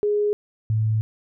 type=tone pair in turn; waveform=sine; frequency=415.3 / 109.4 Hz; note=G#4 / A2; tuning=0 / -9 cents; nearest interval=octave + major seventh; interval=2309 cents; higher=first; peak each=-18 dBFS; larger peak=neither; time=0.03-0.33 / 0.7-1.01 s; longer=second; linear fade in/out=0 ms; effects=none